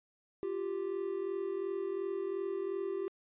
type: tone pair together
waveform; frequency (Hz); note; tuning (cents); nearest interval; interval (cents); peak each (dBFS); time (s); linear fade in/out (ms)
triangle; 349.2 / 392; F4 / G4; 0 / 0; major second; 200; -37 / -33; 0.43-3.08; 0
effects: resampled to 8000 Hz